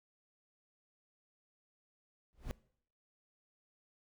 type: noise with exponential growth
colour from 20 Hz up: brown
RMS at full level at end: -35 dBFS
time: 2.33-2.51 s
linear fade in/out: 0 ms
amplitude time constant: 37 ms
effects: noise-tail reverb RT60 0.6 s tail -21 dB re dry